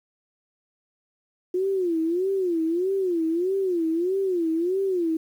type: tone with vibrato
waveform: sine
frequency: 354.6 Hz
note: F4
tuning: 26 cents sharp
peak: -21 dBFS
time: 1.54-5.17 s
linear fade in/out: 5 ms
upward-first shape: sine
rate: 1.6 Hz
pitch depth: 170 cents each way
effects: 9-bit